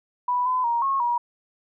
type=tone with pitch steps; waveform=sine; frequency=986 / 1012 / 940 / 1089 / 957 Hz; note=B5 / B5 / A#5 / C#6 / A#5; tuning=-3 / +42 / +14 / -31 / +45 cents; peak=-20 dBFS; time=0.28-1.18 s; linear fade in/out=5 ms; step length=180 ms; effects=none